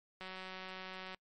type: click train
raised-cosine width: 0.3 ms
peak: -30 dBFS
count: 176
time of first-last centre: 0.21-1.146 s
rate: 187 Hz
effects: noise-tail reverb RT60 0.1 s tail -26 dB re dry + MP3 48 kbps